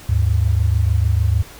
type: tone pair together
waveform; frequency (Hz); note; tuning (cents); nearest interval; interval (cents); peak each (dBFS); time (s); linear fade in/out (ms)
sine; 76.36 / 103; D#2 / G#2; -32 / -14; perfect fourth; 518; -16; 0.09-1.43; 5
effects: pink hiss -40 dBFS RMS until 1.59 s